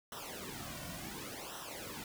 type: noise with flanger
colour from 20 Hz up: pink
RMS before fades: -45 dBFS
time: 0.12-2.04 s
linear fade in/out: 2 ms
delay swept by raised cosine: 0.43 to 2.43 ms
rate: 0.69 Hz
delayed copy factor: -0.85
effects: none